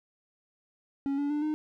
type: tone with pitch steps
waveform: triangle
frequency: 277.2 / 286.5 / 296.1 / 306 Hz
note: C#4 / D4 / D4 / D#4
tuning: 0 / -43 / +14 / -29 cents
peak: -25 dBFS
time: 1.06-1.54 s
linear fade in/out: 0 ms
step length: 120 ms
effects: none